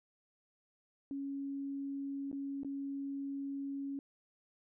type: tone with dropouts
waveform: sine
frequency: 277.2 Hz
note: C#4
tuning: in tune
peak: -37 dBFS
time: 1.11-3.99 s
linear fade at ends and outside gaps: 1 ms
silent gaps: 2.315-2.328 / 2.633-2.647 s
effects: none